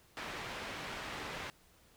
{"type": "low-pass noise", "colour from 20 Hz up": "white", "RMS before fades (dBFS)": -43, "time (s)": [0.17, 1.5], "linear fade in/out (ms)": 0, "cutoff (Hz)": 2400, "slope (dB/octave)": 12, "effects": ["pink hiss -65 dBFS RMS until 1.96 s"]}